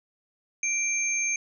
sine tone pair together, 2349 / 6359 Hz, D7 / G8, 0 / +24 cents, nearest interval octave + perfect fourth, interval 1724 cents, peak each -27 dBFS, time 0.63-1.36 s, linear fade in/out 2 ms, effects none

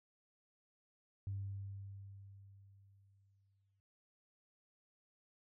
sine tone with exponential decay, 98.6 Hz, G2, 11 cents sharp, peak -37 dBFS, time 1.27-3.8 s, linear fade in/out 0 ms, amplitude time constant 550 ms, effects tanh soft clip ceiling -33 dBFS

